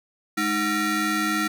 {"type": "ring-modulated tone", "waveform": "25% pulse", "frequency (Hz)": 523.3, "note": "C5", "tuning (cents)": 0, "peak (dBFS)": -15, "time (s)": [0.37, 1.48], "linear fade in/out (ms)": 10, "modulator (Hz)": 835, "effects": []}